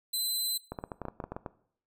20% pulse tone, 4045 Hz, B7, 41 cents sharp, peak -23 dBFS, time 0.13-0.58 s, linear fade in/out 10 ms
clicks, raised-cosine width 1 ms, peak -22 dBFS, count 12, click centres 0.72 / 0.788 / 0.839 / 0.918 / 1.017 / 1.053 / 1.084 / 1.202 / 1.24 / 1.32 / 1.365 / 1.462 s
effects noise-tail reverb RT60 0.6 s tail -18 dB re dry

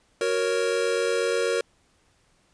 square chord, F# major, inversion none, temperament equal, 370 / 466.2 / 554.4 Hz, F#4 / A#4 / C#5, 0 / 0 / 0 cents, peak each -30 / -25 / -29 dBFS, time 0.21-1.61 s, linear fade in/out 2 ms, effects pink hiss -64 dBFS RMS until 2.53 s + resampled to 22050 Hz

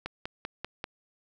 click train, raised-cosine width 0.3 ms, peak -18 dBFS, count 5, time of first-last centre 0.06-0.841 s, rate 5.12 Hz, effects none

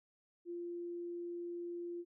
sine tone, 346.5 Hz, F4, 14 cents flat, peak -40 dBFS, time 0.45-2.05 s, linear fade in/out 50 ms, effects none

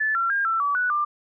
sine tone with pitch steps, 1742 / 1362 / 1611 / 1336 / 1146 / 1478 / 1190 Hz, A6 / F6 / G6 / E6 / D6 / F#6 / D6, -18 / -44 / +47 / +23 / -43 / -2 / +22 cents, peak -20 dBFS, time 0-1.05 s, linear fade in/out 10 ms, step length 150 ms, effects none

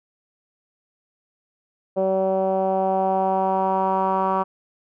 10% pulse tone with low-pass filter sweep, 190.4 Hz, F#3, 50 cents sharp, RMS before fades -21 dBFS, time 1.96-4.44 s, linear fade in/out 20 ms, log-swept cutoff 570 to 1100 Hz, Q 3.4, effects none

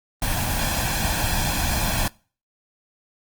pink noise with comb filter, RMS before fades -23 dBFS, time 0.22-2.08 s, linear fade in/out 2 ms, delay 1.2 ms, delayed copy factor +0.7, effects noise-tail reverb RT60 0.4 s tail -24 dB re dry + Opus 24 kbps

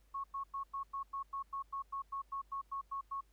sine tone bursts, 1100 Hz, C#6, 14 cents flat, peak -37 dBFS, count 16, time 0.14-3.21 s, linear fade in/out 10 ms, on 100 ms, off 98 ms, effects added 50 Hz sine -65 dBFS peak until 3.32 s + pink hiss -75 dBFS RMS until 3.32 s

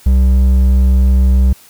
triangle tone with hard clipping, 64.5 Hz, C2, 24 cents flat, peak -8 dBFS, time 0.06-1.53 s, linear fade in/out 5 ms, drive 9 dB, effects white hiss -43 dBFS RMS until 1.69 s

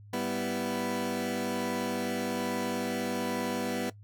20% pulse chord, E minor, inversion first, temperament equal, 196 / 246.9 / 329.6 Hz, G3 / B3 / E4, 0 / 0 / 0 cents, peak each -31 / -27 / -33 dBFS, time 0.13-3.9 s, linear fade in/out 5 ms, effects noise-tail reverb RT60 0.1 s tail -18 dB re dry + added 103 Hz sine -48 dBFS peak until 4.03 s

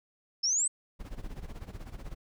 sine exponential sweep, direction up, 5200 to 8372 Hz, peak -25 dBFS, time 0.43-0.68 s, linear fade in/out 10 ms
brown noise with tremolo, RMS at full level -38 dBFS, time 0.99-2.15 s, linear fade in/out 20 ms, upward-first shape sine, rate 16 Hz, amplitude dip 80%
effects none

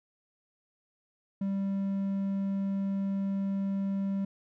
triangle tone, 196 Hz, G3, in tune, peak -26 dBFS, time 1.41-4.25 s, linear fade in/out 5 ms, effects none

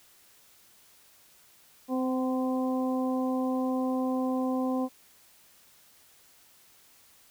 harmonic tone with a mistuned harmonic, 258.3 Hz, C4, 22 cents flat, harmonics 1 / 2 / 3 / 4, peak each -27 / -33 / -37 / -39 dBFS, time 1.88-4.89 s, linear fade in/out 50 ms, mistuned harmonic 3, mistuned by -20 cents, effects white hiss -59 dBFS RMS until 7.3 s

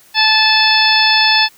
harmonic tone, 872 Hz, A5, 16 cents flat, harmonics 1 / 2 / 3 / 4 / 5 / 6, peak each -16 / -16 / -16 / -16 / -16 / -16 dBFS, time 0.14-1.49 s, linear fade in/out 50 ms, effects white hiss -47 dBFS RMS until 1.57 s

